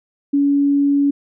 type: tone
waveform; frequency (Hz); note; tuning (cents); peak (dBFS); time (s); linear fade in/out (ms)
sine; 282.9; C#4; +35; -12; 0.33-1.11; 10
effects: none